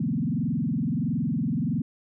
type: tone with frequency modulation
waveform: sine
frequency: 196 Hz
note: G3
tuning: in tune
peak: -23 dBFS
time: 0-1.82 s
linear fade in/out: 5 ms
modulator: 21.5 Hz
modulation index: 2.9
effects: none